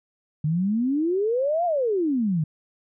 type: exponential two-way sweep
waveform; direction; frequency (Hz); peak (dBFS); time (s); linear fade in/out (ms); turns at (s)
sine; up then down; 146.83 to 721 to 146.83; -20; 0.44-2.44; 5; 1.65
effects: none